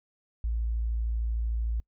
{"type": "tone", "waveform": "sine", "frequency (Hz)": 56.6, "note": "A1", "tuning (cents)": 50, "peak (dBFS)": -26, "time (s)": [0.44, 1.8], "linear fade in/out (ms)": 0, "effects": ["noise-tail reverb RT60 0.1 s tail -26 dB re dry"]}